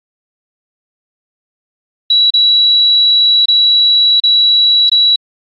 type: tone with dropouts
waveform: sine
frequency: 3913 Hz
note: B7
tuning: 17 cents flat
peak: -6 dBFS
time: 2.1-5.16 s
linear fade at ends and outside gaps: 5 ms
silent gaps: 2.304-2.338 / 3.457-3.483 / 4.201-4.236 / 4.896-4.916 s
effects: AAC 48 kbps

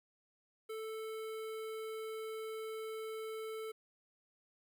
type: tone with notch filter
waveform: square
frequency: 440 Hz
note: A4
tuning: in tune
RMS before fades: -43 dBFS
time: 0.69-3.72 s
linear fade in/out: 10 ms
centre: 5900 Hz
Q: 1.2
effects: 12-bit

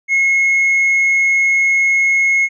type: tone with tanh clipping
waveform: sine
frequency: 2169 Hz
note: C#7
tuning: 38 cents flat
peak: -11 dBFS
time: 0.08-2.49 s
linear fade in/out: 50 ms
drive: 1 dB
effects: none

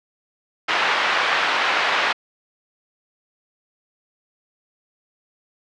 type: band-pass noise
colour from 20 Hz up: pink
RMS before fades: -20 dBFS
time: 0.68-2.13 s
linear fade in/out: 10 ms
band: 930 to 3000 Hz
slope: 12 dB/octave
effects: low-pass 5000 Hz 12 dB/octave

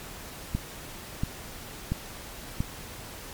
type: click train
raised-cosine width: 5 ms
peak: -14 dBFS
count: 4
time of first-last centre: 0.55-2.605 s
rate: 1.46 Hz
effects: pink hiss -42 dBFS RMS until 3.33 s + MP3 96 kbps

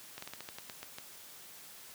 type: slowing click train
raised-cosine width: 0.2 ms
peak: -25 dBFS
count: 10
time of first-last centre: 0.18-0.985 s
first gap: 44 ms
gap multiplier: 1.17
effects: white hiss -52 dBFS RMS until 1.94 s + high-pass 80 Hz 12 dB/octave

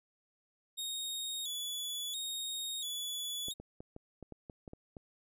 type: tone with vibrato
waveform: sawtooth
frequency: 3573 Hz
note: A7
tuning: 26 cents sharp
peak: -34 dBFS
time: 0.77-3.54 s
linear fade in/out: 20 ms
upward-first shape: square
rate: 0.73 Hz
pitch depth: 74 cents each way
type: clicks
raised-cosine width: 2 ms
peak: -33 dBFS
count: 10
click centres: 3.484 / 3.6 / 3.805 / 3.964 / 4.227 / 4.323 / 4.498 / 4.678 / 4.734 / 4.968 s
effects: none

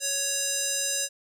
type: tone with band-pass filter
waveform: square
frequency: 557 Hz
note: C#5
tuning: 8 cents sharp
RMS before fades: -28 dBFS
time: 0-1.09 s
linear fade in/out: 50 ms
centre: 7300 Hz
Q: 2.3
effects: none

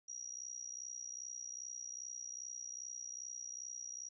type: tone with amplitude modulation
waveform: sine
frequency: 5740 Hz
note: F8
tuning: 47 cents sharp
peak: -40 dBFS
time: 0.08-4.09 s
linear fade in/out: 10 ms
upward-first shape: sine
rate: 62.5 Hz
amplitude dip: 90%
effects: none

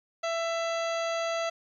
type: harmonic tone with a mistuned harmonic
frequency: 666 Hz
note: E5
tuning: 18 cents sharp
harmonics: 1 / 2 / 3 / 4 / 5 / 6 / 7 / 9 / 10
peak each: -29 / -35 / -39 / -41 / -43 / -45 / -46 / -48 / -49 dBFS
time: 0.23-1.5 s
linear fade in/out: 10 ms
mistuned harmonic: 9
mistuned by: +21 cents
effects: 11-bit

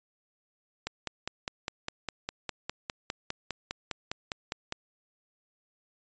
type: click train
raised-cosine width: 0.2 ms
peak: -15 dBFS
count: 20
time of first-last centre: 0.87-4.724 s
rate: 4.93 Hz
effects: resampled to 16000 Hz

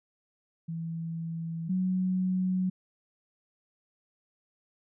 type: tone pair in turn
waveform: sine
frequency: 164.81 / 184.99 Hz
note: E3 / F#3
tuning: 0 / 0 cents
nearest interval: major second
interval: 200 cents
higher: second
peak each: -32 / -25 dBFS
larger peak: second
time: 0.68-1.69 / 1.69-2.7 s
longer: neither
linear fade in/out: 10 ms
effects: none

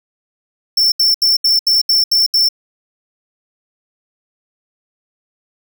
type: tone bursts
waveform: square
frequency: 5390 Hz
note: E8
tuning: 38 cents sharp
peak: -10 dBFS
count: 8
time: 0.77-2.488 s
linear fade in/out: 5 ms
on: 150 ms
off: 74 ms
effects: none

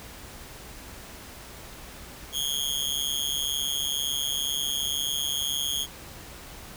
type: tone with amplitude modulation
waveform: sawtooth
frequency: 3271 Hz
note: G#7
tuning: 27 cents flat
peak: -19 dBFS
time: 2.32-5.87 s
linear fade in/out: 50 ms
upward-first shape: sine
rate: 142 Hz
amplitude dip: 95%
effects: added 60 Hz sine -53 dBFS peak until 6.76 s + pink hiss -44 dBFS RMS until 6.76 s

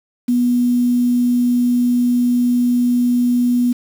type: tone with quantisation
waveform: sine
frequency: 244.2 Hz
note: B3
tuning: 19 cents flat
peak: -12 dBFS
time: 0.28-3.73 s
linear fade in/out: 10 ms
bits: 6
effects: none

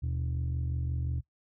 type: tone pair together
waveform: sine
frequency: 77.78 / 123.47 Hz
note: D#2 / B2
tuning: 0 / 0 cents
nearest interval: minor sixth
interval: 800 cents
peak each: -29 / -31 dBFS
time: 0.02-1.21 s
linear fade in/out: 20 ms
effects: noise-tail reverb RT60 0.1 s tail -19 dB re dry + tanh soft clip ceiling -26 dBFS

